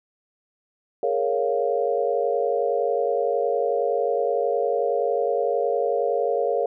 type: chord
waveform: sine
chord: Bb minor seventh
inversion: third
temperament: equal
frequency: 415.3 / 466.2 / 554.4 / 698.5 Hz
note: Ab4 / Bb4 / Db5 / F5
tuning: 0 / 0 / 0 / 0 cents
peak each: -27 / -24 / -25 / -27 dBFS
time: 1.03-6.66 s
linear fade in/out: 2 ms
effects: none